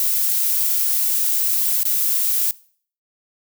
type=noise with dropouts; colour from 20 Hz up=violet; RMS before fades=-19 dBFS; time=0-2.51 s; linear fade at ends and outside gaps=0 ms; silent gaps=1.832-1.853 s; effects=noise-tail reverb RT60 0.5 s tail -21 dB re dry